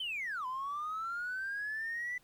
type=linear two-way sweep; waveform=triangle; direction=down then up; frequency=3136 to 1000 to 1995 Hz; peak=-32 dBFS; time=0-2.18 s; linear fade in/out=5 ms; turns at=0.46 s; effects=tanh soft clip ceiling -32 dBFS + pink hiss -67 dBFS RMS until 2.23 s